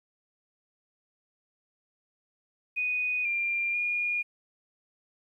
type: tone with pitch steps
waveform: sine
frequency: 2484 / 2387 / 2430 Hz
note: D#7 / D7 / D#7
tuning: -3 / +28 / -42 cents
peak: -26 dBFS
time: 2.76-4.23 s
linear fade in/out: 20 ms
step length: 490 ms
effects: 11-bit